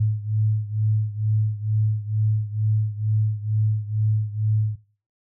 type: beating tone pair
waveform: sine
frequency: 106.9 / 109.1 Hz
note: A2 / A2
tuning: -49 / -14 cents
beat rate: 2.2 Hz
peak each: -21 / -24 dBFS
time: 0-4.76 s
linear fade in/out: 10 ms
effects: noise-tail reverb RT60 0.4 s tail -19 dB re dry